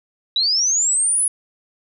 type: linear sweep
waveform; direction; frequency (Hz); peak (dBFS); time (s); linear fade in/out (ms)
sine; up; 3811 to 10460; -15; 0.36-1.28; 2
effects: none